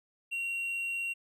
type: tone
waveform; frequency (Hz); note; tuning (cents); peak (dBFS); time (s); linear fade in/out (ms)
triangle; 2748; F7; -29; -30; 0.31-1.14; 20
effects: none